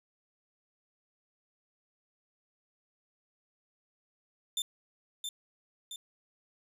sawtooth tone with echo, 3564 Hz, A7, 22 cents sharp, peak -27 dBFS, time 4.57-4.62 s, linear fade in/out 2 ms, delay 670 ms, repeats 2, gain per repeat -5 dB, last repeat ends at 5.96 s, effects resampled to 32000 Hz + 11-bit

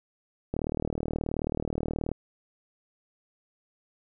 click train, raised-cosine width 2 ms, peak -16 dBFS, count 62, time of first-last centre 0.54-2.116 s, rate 38.7 Hz, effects none

